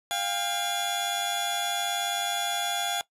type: tone cluster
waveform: sawtooth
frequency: 701 / 800 / 3407 Hz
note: F5 / G5 / G#7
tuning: +6 / +35 / +44 cents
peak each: -28 dBFS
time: 0.11-3.01 s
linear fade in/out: 0 ms
effects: noise-tail reverb RT60 0.1 s tail -19 dB re dry + resampled to 32000 Hz